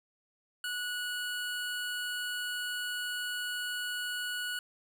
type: tone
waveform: 25% pulse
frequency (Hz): 1466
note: F#6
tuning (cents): -16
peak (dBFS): -30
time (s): 0.64-4.59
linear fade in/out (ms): 2
effects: none